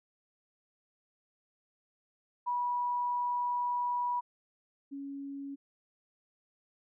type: tone pair in turn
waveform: sine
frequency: 975 / 278.3 Hz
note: B5 / C#4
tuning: -23 / +7 cents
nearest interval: octave + minor seventh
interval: 2170 cents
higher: first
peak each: -29 / -38 dBFS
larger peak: first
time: 2.46-4.21 / 4.91-5.56 s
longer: first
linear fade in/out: 20 ms
effects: none